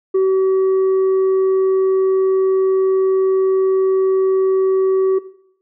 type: tone with tanh clipping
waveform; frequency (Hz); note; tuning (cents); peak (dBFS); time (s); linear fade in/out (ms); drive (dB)
sine; 380.7; F#4; +49; -12; 0.14-5.19; 10; 2
effects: noise-tail reverb RT60 0.7 s tail -17 dB re dry